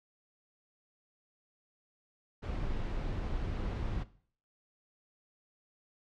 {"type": "noise", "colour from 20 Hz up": "brown", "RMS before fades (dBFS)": -35, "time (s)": [2.42, 4.04], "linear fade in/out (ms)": 20, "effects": ["noise-tail reverb RT60 0.5 s tail -17 dB re dry", "low-pass 4000 Hz 12 dB/octave"]}